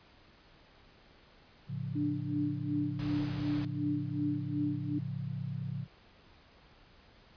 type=chord; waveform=sine; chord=A augmented; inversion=none; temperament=equal; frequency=110 / 138.59 / 174.61 Hz; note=A2 / C#3 / E#3; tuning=0 / 0 / 0 cents; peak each=-40 / -37 / -41 dBFS; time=1.67-5.87 s; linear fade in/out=50 ms
type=tone with tremolo; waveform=sine; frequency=294.8 Hz; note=D4; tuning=7 cents sharp; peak=-29 dBFS; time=1.95-4.99 s; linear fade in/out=10 ms; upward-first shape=sine; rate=2.7 Hz; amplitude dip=80%
type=noise; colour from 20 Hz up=pink; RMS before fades=-45 dBFS; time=2.99-3.65 s; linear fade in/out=2 ms
effects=pink hiss -60 dBFS RMS until 7.36 s + resampled to 11025 Hz